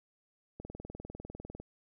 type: click train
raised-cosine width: 2 ms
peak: -30 dBFS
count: 21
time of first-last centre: 0.6-1.6 s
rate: 20 Hz
effects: none

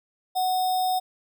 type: tone with sample-and-hold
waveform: sine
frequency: 740 Hz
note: F#5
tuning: in tune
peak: -21 dBFS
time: 0.35-1 s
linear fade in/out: 20 ms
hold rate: 4410 Hz
effects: none

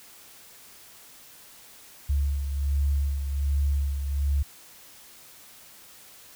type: beating tone pair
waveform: sine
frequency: 70.3 / 71.6 Hz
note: C#2 / D2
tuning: +25 / -43 cents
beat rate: 1.3 Hz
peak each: -23 / -32 dBFS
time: 2.09-4.43 s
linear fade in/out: 10 ms
effects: white hiss -50 dBFS RMS until 6.35 s

